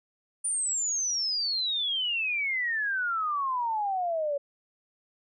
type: exponential sweep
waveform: sine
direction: down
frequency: 9397 to 557 Hz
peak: -26 dBFS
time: 0.44-4.38 s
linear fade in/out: 10 ms
effects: none